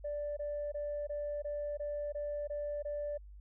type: tone bursts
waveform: sine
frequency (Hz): 586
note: D5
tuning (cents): -4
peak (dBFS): -34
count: 9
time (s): 0.04-3.178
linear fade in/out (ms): 10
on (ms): 330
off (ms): 21
effects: tanh soft clip ceiling -31 dBFS + added 50 Hz sine -49 dBFS peak until 3.4 s